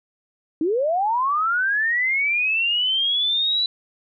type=linear sweep; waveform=sine; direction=up; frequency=295.7 to 3982 Hz; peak=-18 dBFS; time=0.61-3.66 s; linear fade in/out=2 ms; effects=none